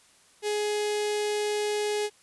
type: tone with notch filter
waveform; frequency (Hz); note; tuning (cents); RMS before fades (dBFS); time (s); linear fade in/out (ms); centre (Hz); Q
sawtooth; 418.5; G#4; +13; -28; 0.42-2.1; 50; 1200; 1.1
effects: white hiss -59 dBFS RMS until 2.22 s + resampled to 24000 Hz